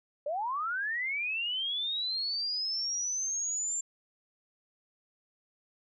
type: linear sweep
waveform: sine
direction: up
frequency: 554.4 to 7350 Hz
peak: -30 dBFS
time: 0.26-3.81 s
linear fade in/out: 5 ms
effects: none